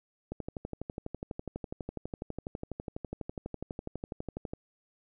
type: click train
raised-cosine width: 2 ms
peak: -23 dBFS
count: 52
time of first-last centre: 0.32-4.535 s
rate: 12.1 Hz
effects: none